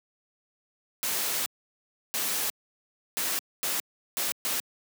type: noise bursts at uneven times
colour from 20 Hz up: white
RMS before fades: -29 dBFS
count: 6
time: 1.03-1.46 / 2.14-2.5 / 3.17-3.39 / 3.63-3.8 / 4.17-4.32 / 4.45-4.6 s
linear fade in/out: 0 ms
effects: high-pass 200 Hz 12 dB/octave